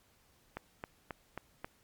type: click train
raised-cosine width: 0.5 ms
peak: -24 dBFS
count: 5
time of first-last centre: 0.57-1.645 s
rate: 3.72 Hz
effects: pink hiss -68 dBFS RMS until 1.83 s + MP3 96 kbps